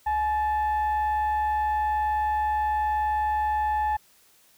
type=tone with frequency modulation; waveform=sine; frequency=850 Hz; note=G#5; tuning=40 cents sharp; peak=-21 dBFS; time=0.06-3.97 s; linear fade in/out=10 ms; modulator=919 Hz; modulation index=0.38; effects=tanh soft clip ceiling -18 dBFS + white hiss -59 dBFS RMS until 4.57 s